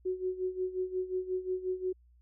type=tone with tremolo; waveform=sine; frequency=370 Hz; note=F#4; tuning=in tune; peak=-28 dBFS; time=0.05-1.93 s; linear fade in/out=10 ms; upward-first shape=sine; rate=5.6 Hz; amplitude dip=80%; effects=added 60 Hz sine -59 dBFS peak until 2.21 s